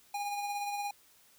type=tone with tremolo; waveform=square; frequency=816 Hz; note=G#5; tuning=31 cents flat; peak=-33 dBFS; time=0.14-0.91 s; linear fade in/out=5 ms; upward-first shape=sine; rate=17 Hz; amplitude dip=35%; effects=white hiss -63 dBFS RMS until 1.38 s